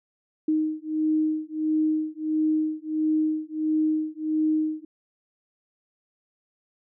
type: beating tone pair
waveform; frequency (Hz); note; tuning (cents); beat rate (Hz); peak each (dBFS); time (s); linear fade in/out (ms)
sine; 310.3 / 311.8; D#4 / D#4; -5 / +4; 1.5; -25 / -25; 0.48-4.85; 5
effects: none